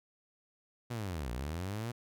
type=linear two-way sweep; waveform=sawtooth; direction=down then up; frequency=125 to 57 to 122.6 Hz; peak=-32 dBFS; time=0.9-1.92 s; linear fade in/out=10 ms; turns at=1.31 s; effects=none